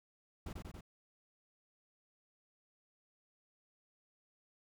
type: noise with echo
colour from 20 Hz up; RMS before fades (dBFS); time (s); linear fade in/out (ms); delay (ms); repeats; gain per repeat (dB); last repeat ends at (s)
brown; -43; 0.46-0.53; 5; 93; 3; -2; 0.809
effects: none